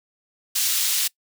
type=high-pass noise; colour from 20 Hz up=pink; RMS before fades=-22 dBFS; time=0.55-1.08 s; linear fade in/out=10 ms; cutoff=3900 Hz; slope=12 dB/octave; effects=noise-tail reverb RT60 0.1 s tail -23 dB re dry